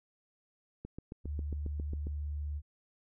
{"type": "click train", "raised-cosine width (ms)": 3, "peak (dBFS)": -29, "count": 10, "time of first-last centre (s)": [0.85, 2.07], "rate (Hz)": 7.38}
{"type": "tone", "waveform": "sine", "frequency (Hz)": 73.6, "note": "D2", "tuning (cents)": 4, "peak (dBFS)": -34, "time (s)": [1.24, 2.62], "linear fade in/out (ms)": 50}
{"effects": []}